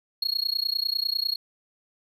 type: tone with amplitude modulation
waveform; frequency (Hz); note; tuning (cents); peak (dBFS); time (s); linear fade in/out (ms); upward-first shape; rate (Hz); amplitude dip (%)
triangle; 4303; C8; +48; -19; 0.22-1.36; 5; sine; 30; 100
effects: none